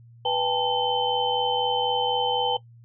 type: tone cluster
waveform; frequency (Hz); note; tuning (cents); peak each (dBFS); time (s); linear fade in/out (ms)
sine; 492.8 / 800 / 884 / 3073; B4 / G5 / A5 / G7; -4 / +35 / +8 / -35; -27; 0.25-2.57; 5
effects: noise-tail reverb RT60 0.1 s tail -18 dB re dry + added 117 Hz sine -47 dBFS peak until 2.84 s